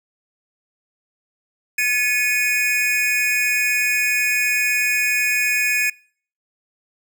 square tone cluster, 1714 / 2198 / 2477 Hz, A6 / C#7 / D#7, -46 / -15 / -8 cents, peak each -24 / -25 / -20 dBFS, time 1.78-5.9 s, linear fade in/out 5 ms, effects noise-tail reverb RT60 0.5 s tail -25 dB re dry

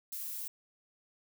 violet noise, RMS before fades -40 dBFS, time 0.12-0.48 s, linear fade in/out 5 ms, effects none

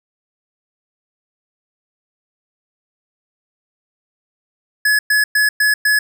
square tone bursts, 1700 Hz, G#6, 40 cents sharp, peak -12 dBFS, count 5, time 4.85-5.99 s, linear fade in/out 5 ms, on 140 ms, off 110 ms, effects none

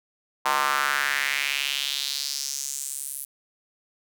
square tone with high-pass filter sweep, 69.7 Hz, C#2, 10 cents sharp, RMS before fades -27 dBFS, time 0.45-3.25 s, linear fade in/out 10 ms, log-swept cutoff 970 to 11000 Hz, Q 3, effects none

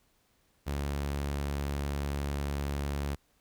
sawtooth tone, 71 Hz, C#2, 42 cents sharp, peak -27 dBFS, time 0.66-3.16 s, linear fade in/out 20 ms, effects pink hiss -70 dBFS RMS until 3.4 s

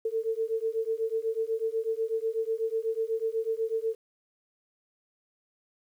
sine beating tone pair, 444 / 452.1 Hz, A4 / A4, +16 / +47 cents, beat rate 8.1 Hz, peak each -30 dBFS, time 0.05-3.95 s, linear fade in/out 5 ms, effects 10-bit

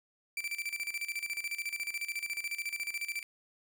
40% pulse tone with tremolo, 2339 Hz, D7, 8 cents flat, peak -32 dBFS, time 0.37-3.23 s, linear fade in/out 2 ms, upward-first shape square, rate 14 Hz, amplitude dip 75%, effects none

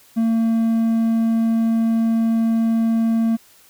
triangle tone, 226.7 Hz, A#3, 48 cents flat, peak -13 dBFS, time 0.16-3.37 s, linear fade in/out 20 ms, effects white hiss -51 dBFS RMS until 3.69 s

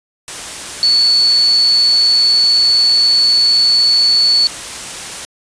sine tone in noise, 4442 Hz, C#8, 3 cents sharp, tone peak -8 dBFS, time 0.83-4.47 s, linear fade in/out 0 ms, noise white, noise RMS -26 dBFS, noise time 0.28-5.25 s, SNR +15 dB, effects resampled to 22050 Hz

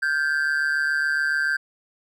triangle tone with amplitude modulation, 1568 Hz, G6, in tune, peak -15 dBFS, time 0.02-1.57 s, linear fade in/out 10 ms, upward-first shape sine, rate 147 Hz, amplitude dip 75%, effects none

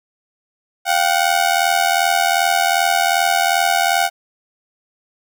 sawtooth ring-modulated tone, 740 Hz, F#5, in tune, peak -7 dBFS, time 0.85-4.1 s, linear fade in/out 50 ms, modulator 41.3 Hz, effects none

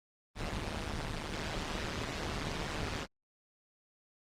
pink noise with amplitude modulation, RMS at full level -33 dBFS, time 0.35-3.07 s, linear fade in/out 50 ms, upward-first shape sine, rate 152 Hz, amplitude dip 85%, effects low-pass 5000 Hz 12 dB/octave + Opus 24 kbps

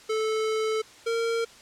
square tone pair in turn, 437.3 / 459.9 Hz, A4 / A#4, -11 / -23 cents, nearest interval minor second, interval 88 cents, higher second, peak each -25 / -25 dBFS, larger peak neither, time 0.09-0.82 / 1.06-1.45 s, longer first, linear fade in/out 10 ms, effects white hiss -50 dBFS RMS until 1.61 s + low-pass 7000 Hz 12 dB/octave

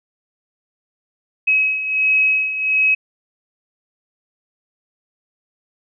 sine beating tone pair, 2553 / 2554.4 Hz, D#7 / D#7, +44 / +45 cents, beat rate 1.4 Hz, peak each -21 / -15 dBFS, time 1.47-2.95 s, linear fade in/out 10 ms, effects none

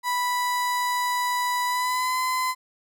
35% pulse tone with pitch glide, 986 to 1021.4 Hz, B5 to C6, -3 to -42 cents, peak -21 dBFS, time 0.03-2.55 s, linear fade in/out 50 ms, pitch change +61 cents, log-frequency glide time 1.66-2.18 s, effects none

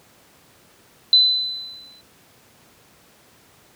sine tone with exponential decay, 4017 Hz, B7, 29 cents sharp, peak -8 dBFS, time 1.13-2.01 s, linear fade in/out 1 ms, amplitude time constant 190 ms, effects pink hiss -53 dBFS RMS until 3.75 s + high-pass 100 Hz 12 dB/octave

